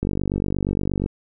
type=click train; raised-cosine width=3 ms; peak=-10 dBFS; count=51; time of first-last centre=0.03-1.061 s; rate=48.5 Hz; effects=none